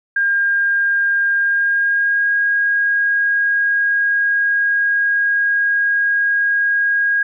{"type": "tone with pitch glide", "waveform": "sine", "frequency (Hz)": [1609, 1635.2], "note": ["G6", "G#6"], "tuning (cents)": [45, -27], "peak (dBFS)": -13, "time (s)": [0.16, 7.23], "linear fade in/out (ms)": 5, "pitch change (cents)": 28, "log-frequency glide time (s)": [1.37, 2.31], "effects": []}